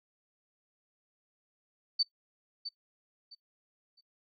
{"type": "tone with echo", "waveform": "sine", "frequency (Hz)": 4557, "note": "C#8", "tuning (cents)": 47, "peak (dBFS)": -24, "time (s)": [1.99, 2.03], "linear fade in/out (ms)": 10, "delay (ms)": 660, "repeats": 3, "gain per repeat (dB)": -12, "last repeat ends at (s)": 4.01, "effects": ["noise-tail reverb RT60 0.1 s tail -18 dB re dry"]}